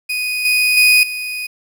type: tone with level steps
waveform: 35% pulse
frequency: 2489 Hz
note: D#7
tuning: in tune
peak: -16 / -10 / -6 / -20 dBFS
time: 0.09-1.47 s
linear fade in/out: 10 ms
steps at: 0.45 / 0.77 / 1.03 s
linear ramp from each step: 2 ms
effects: 8-bit